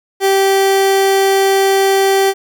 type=tone; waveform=30% pulse; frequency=389.3 Hz; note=G4; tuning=12 cents flat; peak=-7 dBFS; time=0.2-2.34 s; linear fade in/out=50 ms; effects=8-bit